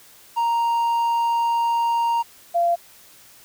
triangle / sine tone pair in turn, 932.3 / 688 Hz, A#5 / F5, 0 / -26 cents, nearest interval perfect fourth, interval 526 cents, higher first, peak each -16 dBFS, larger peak neither, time 0.36-2.23 / 2.54-2.76 s, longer first, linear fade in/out 20 ms, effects white hiss -49 dBFS RMS until 3.44 s

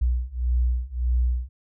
sine beating tone pair, 60.3 / 62 Hz, B1 / B1, -41 / +7 cents, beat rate 1.7 Hz, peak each -24 / -23 dBFS, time 0.01-1.49 s, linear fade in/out 10 ms, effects none

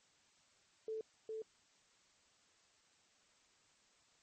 sine tone with echo, 440 Hz, A4, in tune, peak -39 dBFS, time 0.88-1.01 s, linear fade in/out 2 ms, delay 410 ms, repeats 1, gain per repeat -2 dB, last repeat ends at 1.42 s, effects white hiss -71 dBFS RMS until 4.22 s + MP3 32 kbps

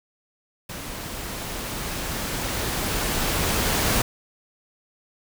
pink noise with level ramp, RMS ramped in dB -35 to -21 dBFS, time 0.69-4.02 s, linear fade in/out 5 ms, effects none

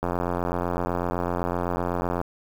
click train, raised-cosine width 1 ms, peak -12 dBFS, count 193, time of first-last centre 0.03-2.214 s, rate 87.9 Hz, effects 7-bit

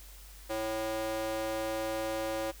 square tone with high-pass filter, 110 Hz, A2, in tune, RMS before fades -34 dBFS, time 0.49-2.52 s, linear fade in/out 20 ms, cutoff 470 Hz, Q 3, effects added 49 Hz sine -49 dBFS peak until 2.6 s + white hiss -54 dBFS RMS until 2.6 s

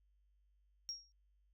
sine tone with exponential decay, 5588 Hz, F8, in tune, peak -36 dBFS, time 0.89-1.12 s, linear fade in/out 0 ms, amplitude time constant 48 ms, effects tanh soft clip ceiling -35 dBFS + added 50 Hz sine -70 dBFS peak until 1.53 s

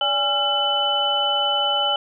sine tone cluster, 578 / 820 / 1366 / 3005 Hz, D5 / G#5 / F6 / F#7, -28 / -22 / -39 / +26 cents, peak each -27 / -24 / -28 / -20 dBFS, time 0.01-1.96 s, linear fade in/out 2 ms, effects none

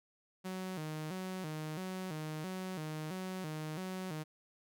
sawtooth tone with vibrato, 170 Hz, F3, 46 cents flat, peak -35 dBFS, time 0.44-4.24 s, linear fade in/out 20 ms, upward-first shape square, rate 1.5 Hz, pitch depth 160 cents each way, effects none

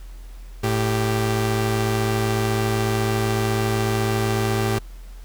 sawtooth tone pair together, 110 / 392 Hz, A2 / G4, 0 / 0 cents, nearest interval octave + minor seventh, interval 2200 cents, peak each -17 / -20 dBFS, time 0.63-4.79 s, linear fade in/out 10 ms, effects added 42 Hz sine -35 dBFS peak until 5.24 s + pink hiss -52 dBFS RMS until 5.24 s

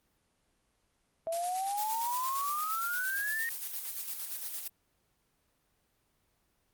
sine exponential sweep, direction up, 650 to 1871 Hz, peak -31 dBFS, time 1.27-3.49 s, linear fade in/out 0 ms
blue noise with tremolo, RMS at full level -37 dBFS, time 1.32-4.68 s, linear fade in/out 5 ms, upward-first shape square, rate 8.7 Hz, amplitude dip 40%
effects pink hiss -74 dBFS RMS until 6.73 s + Opus 24 kbps

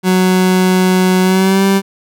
30% pulse tone with pitch glide, 185 to 194.98 Hz, F#3 to G3, 0 to -9 cents, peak -6 dBFS, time 0.03-1.82 s, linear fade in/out 50 ms, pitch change +91 cents, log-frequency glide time 1.22-1.64 s, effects none

